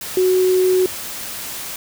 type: tone in noise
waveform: sine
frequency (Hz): 370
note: F#4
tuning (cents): 0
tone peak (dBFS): -12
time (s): 0.17-0.86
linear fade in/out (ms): 2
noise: white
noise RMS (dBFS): -29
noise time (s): 0.01-1.76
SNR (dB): +14
effects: none